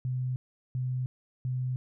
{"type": "tone bursts", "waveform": "sine", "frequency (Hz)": 127.4, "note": "C3", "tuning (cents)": -46, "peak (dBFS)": -28, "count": 3, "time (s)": [0.05, 1.76], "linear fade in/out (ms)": 0, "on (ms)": 310, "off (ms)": 390, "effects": []}